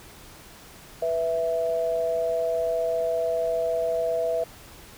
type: tone pair together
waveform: sine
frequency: 493.7 / 659 Hz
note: B4 / E5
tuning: -1 / -1 cents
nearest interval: perfect fourth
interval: 500 cents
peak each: -27 / -24 dBFS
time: 1.02-4.44 s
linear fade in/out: 5 ms
effects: pink hiss -47 dBFS RMS until 4.97 s